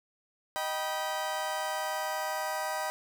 30% pulse chord, Eb augmented, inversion none, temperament just, 622.3 / 777.8 / 972.3 Hz, Eb5 / G5 / B5, 0 / -14 / -27 cents, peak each -33 dBFS, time 0.56-2.9 s, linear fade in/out 0 ms, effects none

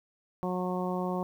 harmonic tone, 181.9 Hz, F#3, 29 cents flat, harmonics 1 / 2 / 3 / 4 / 5 / 6, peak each -32 / -35 / -37 / -38 / -39 / -40 dBFS, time 0.43-1.23 s, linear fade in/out 0 ms, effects 10-bit

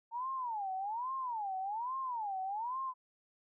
sine tone with vibrato, 896 Hz, A5, 31 cents sharp, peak -35 dBFS, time 0.11-2.94 s, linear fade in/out 50 ms, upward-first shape sine, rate 1.2 Hz, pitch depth 300 cents each way, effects none

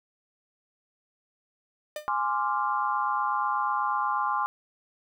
45% pulse tone with exponential decay, 603 Hz, D5, 46 cents sharp, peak -29 dBFS, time 1.96-2.11 s, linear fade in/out 2 ms, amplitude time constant 32 ms
sine chord, D half-diminished seventh, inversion second, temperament equal with one note detuned, 830.6 / 1046.5 / 1174.7 / 1392.9 Hz, Ab5 / C6 / D6 / F6, 0 / 0 / 0 / -5 cents, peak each -30 / -28 / -30 / -34 dBFS, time 2.08-4.46 s, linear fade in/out 0 ms
effects none

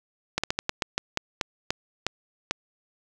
slowing click train, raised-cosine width 0.2 ms, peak -7 dBFS, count 12, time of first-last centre 0.38-2.51 s, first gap 56 ms, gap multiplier 1.23, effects none

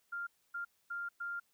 sine tone bursts at uneven times, 1396.9 Hz, F6, in tune, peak -37 dBFS, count 4, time 0.12-0.27 / 0.54-0.65 / 0.9-1.09 / 1.2-1.4 s, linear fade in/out 10 ms, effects white hiss -75 dBFS RMS until 1.53 s

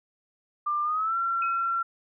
sine tone with pitch glide, 1192 to 1361.4 Hz, D6 to F6, +25 to -45 cents, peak -24 dBFS, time 0.66-1.83 s, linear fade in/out 10 ms, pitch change +230 cents, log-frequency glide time 0.83-1.16 s
sine tone with exponential decay, 2544 Hz, D#7, 38 cents sharp, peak -30 dBFS, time 1.42-1.82 s, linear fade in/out 2 ms, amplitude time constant 86 ms
effects none

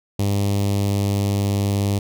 sawtooth tone with notch filter, 100.4 Hz, G2, 42 cents sharp, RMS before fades -20 dBFS, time 0.19-1.99 s, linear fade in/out 5 ms, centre 1500 Hz, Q 0.63, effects none

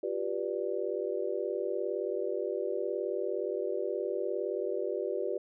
sine chord, G dominant seventh, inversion third, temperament just, 352.8 / 392 / 490 / 588 Hz, F4 / G4 / B4 / D5, +18 / 0 / -14 / +2 cents, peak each -37 / -34 / -36 / -37 dBFS, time 0.03-5.38 s, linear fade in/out 5 ms, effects none

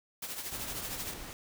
white noise with tremolo, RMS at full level -37 dBFS, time 0.22-1.14 s, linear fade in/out 5 ms, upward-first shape triangle, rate 13 Hz, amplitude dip 65%
pink noise, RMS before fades -44 dBFS, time 0.52-1.33 s, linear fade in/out 0 ms
effects none

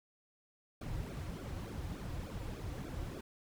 brown noise with flanger, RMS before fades -42 dBFS, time 0.81-3.21 s, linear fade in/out 5 ms, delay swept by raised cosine 1 to 4.9 ms, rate 3.4 Hz, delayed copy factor -1, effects none

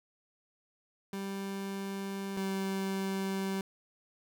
30% pulse tone pair in turn, 196 / 193.19 Hz, G3 / G3, 0 / -25 cents, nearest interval unison, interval 25 cents, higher first, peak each -33 / -29 dBFS, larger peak second, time 1.13-2.37 / 2.37-3.61 s, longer neither, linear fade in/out 2 ms, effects none

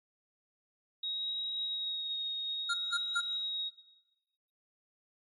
sine tone with vibrato, 3777 Hz, A#7, 22 cents sharp, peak -34 dBFS, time 1.03-3.69 s, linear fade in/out 5 ms, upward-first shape sine, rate 0.58 Hz, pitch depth 18 cents each way
square tone bursts, 1396.9 Hz, F6, in tune, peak -31 dBFS, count 3, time 2.69-3.203 s, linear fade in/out 10 ms, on 51 ms, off 180 ms
effects noise-tail reverb RT60 1.0 s tail -17 dB re dry + AAC 32 kbps

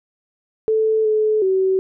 sine tone with pitch steps, 438.6 / 430.6 / 379.5 Hz, A4 / A4 / F#4, -6 / -37 / +44 cents, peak -14 dBFS, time 0.68-1.79 s, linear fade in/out 0 ms, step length 370 ms, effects none

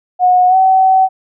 sine tone with pitch glide, 728 to 758.9 Hz, F#5 to F#5, -28 to +44 cents, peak -6 dBFS, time 0.19-1.09 s, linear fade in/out 50 ms, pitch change +72 cents, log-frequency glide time 0.48-0.56 s, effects none

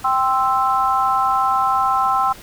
sine chord, C major, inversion second, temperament equal, 784 / 1046.5 / 1318.5 Hz, G5 / C6 / E6, 0 / 0 / 0 cents, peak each -19 dBFS, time 0.04-2.33 s, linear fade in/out 10 ms, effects pink hiss -40 dBFS RMS until 2.42 s

